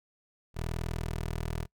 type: tone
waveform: 15% pulse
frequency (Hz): 40.45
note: E1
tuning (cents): -32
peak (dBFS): -26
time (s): 0.54-1.67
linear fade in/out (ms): 50
effects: noise-tail reverb RT60 0.1 s tail -22 dB re dry